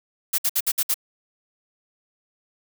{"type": "noise bursts", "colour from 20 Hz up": "blue", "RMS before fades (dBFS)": -21, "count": 6, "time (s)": [0.33, 0.943], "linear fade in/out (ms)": 10, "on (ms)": 53, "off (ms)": 59, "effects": []}